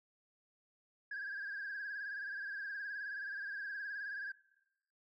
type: tone with vibrato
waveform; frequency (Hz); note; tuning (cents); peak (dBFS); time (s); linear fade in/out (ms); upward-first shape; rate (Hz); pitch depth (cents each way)
sine; 1627; G#6; -36; -38; 1.11-4.32; 5; sine; 19; 69
effects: noise-tail reverb RT60 0.9 s tail -21 dB re dry + tanh soft clip ceiling -37 dBFS